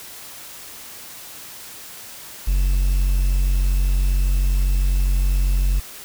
triangle tone with quantisation, 46.25 Hz, F#1, in tune, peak -13 dBFS, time 2.47-5.8 s, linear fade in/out 10 ms, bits 7, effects white hiss -38 dBFS RMS until 6.04 s

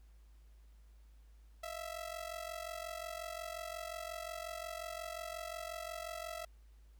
sawtooth ring-modulated tone, 659.3 Hz, E5, in tune, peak -35 dBFS, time 1.63-6.45 s, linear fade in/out 5 ms, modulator 22.8 Hz, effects added 53 Hz sine -57 dBFS peak until 6.99 s + pink hiss -75 dBFS RMS until 6.99 s

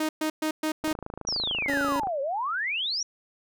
sawtooth tone bursts, 311.1 Hz, D#4, in tune, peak -21 dBFS, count 5, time 0-0.93 s, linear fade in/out 5 ms, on 90 ms, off 120 ms
click train, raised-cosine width 1 ms, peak -22 dBFS, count 34, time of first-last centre 0.84-2.071 s, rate 26.8 Hz
sine exponential two-way sweep, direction down then up, 5930 to 529 to 5930 Hz, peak -26 dBFS, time 1.27-3.03 s, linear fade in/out 5 ms, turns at 2.21 s
25% pulse tone, 281 Hz, C#4, 24 cents sharp, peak -23 dBFS, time 1.68-2 s, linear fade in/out 5 ms
effects none

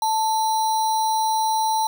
sine tone with sample-and-hold, 880 Hz, A5, in tune, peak -18 dBFS, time 0.02-1.87 s, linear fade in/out 2 ms, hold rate 4900 Hz, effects none

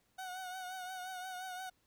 30% pulse tone with vibrato, 740 Hz, F#5, in tune, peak -39 dBFS, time 0.18-1.7 s, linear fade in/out 10 ms, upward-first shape triangle, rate 5.7 Hz, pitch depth 50 cents each way, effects pink hiss -75 dBFS RMS until 1.86 s

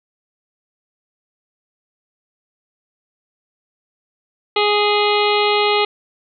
harmonic tone, 415.3 Hz, G#4, in tune, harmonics 1 / 2 / 3 / 5 / 6 / 7 / 8 / 9 / 10, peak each -17 / -20 / -22 / -24 / -25 / -25 / -26 / -27 / -27 dBFS, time 4.56-5.85 s, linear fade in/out 5 ms, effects none

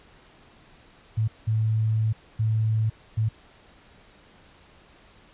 sine tone bursts at uneven times, 110 Hz, A2, in tune, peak -20 dBFS, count 4, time 1.17-1.28 / 1.47-2.13 / 2.39-2.9 / 3.17-3.29 s, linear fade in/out 10 ms, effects pink hiss -54 dBFS RMS until 5.33 s + resampled to 8000 Hz

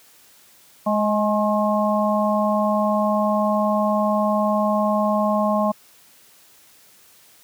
harmonic tone with a mistuned harmonic, 210 Hz, G#3, 19 cents sharp, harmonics 1 / 3 / 4 / 5, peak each -21 / -21 / -26 / -24 dBFS, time 0.86-5.72 s, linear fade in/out 10 ms, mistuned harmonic 5, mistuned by +33 cents, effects white hiss -52 dBFS RMS until 7.43 s + high-pass 80 Hz 12 dB/octave

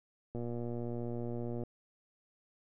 click train, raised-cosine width 2 ms, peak -27 dBFS, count 154, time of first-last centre 0.35-1.636 s, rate 119 Hz, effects none

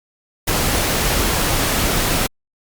pink noise, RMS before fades -18 dBFS, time 0.47-2.27 s, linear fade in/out 10 ms, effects Opus 48 kbps

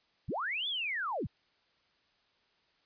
sine linear two-way sweep, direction up then down, 44.27 to 3520 to 44.27 Hz, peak -32 dBFS, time 0.28-1.27 s, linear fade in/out 10 ms, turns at 0.68 s, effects white hiss -71 dBFS RMS until 2.85 s + resampled to 11025 Hz

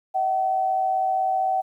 sine tone pair together, 643 / 758.7 Hz, E5 / F#5, -43 / +43 cents, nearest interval minor third, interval 286 cents, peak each -30 / -20 dBFS, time 0.14-1.62 s, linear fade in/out 20 ms, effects 10-bit

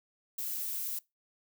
violet noise, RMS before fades -36 dBFS, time 0.38-0.99 s, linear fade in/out 5 ms, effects noise-tail reverb RT60 0.2 s tail -22 dB re dry

